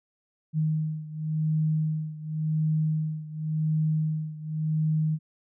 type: beating tone pair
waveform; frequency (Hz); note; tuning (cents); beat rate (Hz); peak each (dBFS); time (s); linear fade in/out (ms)
sine; 155.56 / 156.47; D#3 / D#3; 0 / +10; 0.91; -26 / -29; 0.53-5.19; 50
effects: none